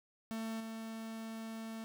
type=tone with level steps; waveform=45% pulse; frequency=223.6 Hz; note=A3; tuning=28 cents sharp; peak=-38 / -42 dBFS; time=0.31-1.84 s; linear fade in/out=0 ms; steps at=0.6 s; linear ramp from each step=5 ms; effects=none